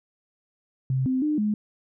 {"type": "tone with pitch steps", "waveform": "sine", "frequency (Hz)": [131.3, 259, 301.9, 210.7], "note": ["C3", "C4", "D4", "G#3"], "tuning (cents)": [6, -17, 48, 25], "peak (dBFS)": -21, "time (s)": [0.9, 1.54], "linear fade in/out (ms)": 2, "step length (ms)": 160, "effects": []}